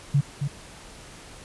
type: tone with echo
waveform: sine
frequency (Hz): 141.6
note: C#3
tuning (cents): +37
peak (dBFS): -16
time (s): 0.14-0.21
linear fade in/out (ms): 10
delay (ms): 270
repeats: 1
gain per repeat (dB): -7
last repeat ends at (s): 0.48
effects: pink hiss -45 dBFS RMS until 1.44 s + resampled to 24000 Hz